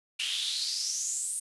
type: noise with high-pass filter sweep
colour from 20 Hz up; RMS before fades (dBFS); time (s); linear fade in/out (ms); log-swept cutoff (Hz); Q
pink; -32; 0.19-1.4; 10; 2800 to 9300; 6.1
effects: resampled to 24000 Hz